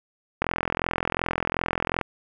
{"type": "click train", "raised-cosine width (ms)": 0.5, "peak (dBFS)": -8, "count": 69, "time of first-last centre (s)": [0.42, 2.013], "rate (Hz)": 42.7, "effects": []}